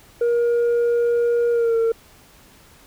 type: tone with pitch glide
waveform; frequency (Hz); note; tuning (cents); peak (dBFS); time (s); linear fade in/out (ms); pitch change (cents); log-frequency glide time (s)
sine; 473.6 to 455.6; A#4 to A#4; +27 to -40; -13; 0.21-1.92; 5; -67; 1.51-1.77
effects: tanh soft clip ceiling -15 dBFS + pink hiss -50 dBFS RMS until 2.86 s